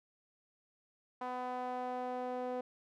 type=tone with band-pass filter sweep; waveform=sawtooth; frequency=250.8 Hz; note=B3; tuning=27 cents sharp; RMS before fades=-39 dBFS; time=1.21-2.61 s; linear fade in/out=5 ms; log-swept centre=890 to 580 Hz; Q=2.6; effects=none